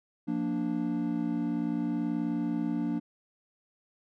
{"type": "chord", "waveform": "triangle", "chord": "Bb major", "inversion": "second", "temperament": "equal", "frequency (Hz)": [174.61, 233.1, 293.7], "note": ["F3", "Bb3", "D4"], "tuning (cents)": [0, 0, 0], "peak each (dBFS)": [-33, -30, -29], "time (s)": [0.27, 3], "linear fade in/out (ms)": 20, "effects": []}